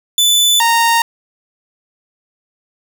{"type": "tone pair in turn", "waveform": "sawtooth", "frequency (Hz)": [3496, 926], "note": ["A7", "A#5"], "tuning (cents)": [-12, -12], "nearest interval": "octave + major seventh", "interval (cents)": 2300, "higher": "first", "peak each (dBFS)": -6, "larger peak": "neither", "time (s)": [[0.18, 0.6], [0.6, 1.02]], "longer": "neither", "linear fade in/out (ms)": 2, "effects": []}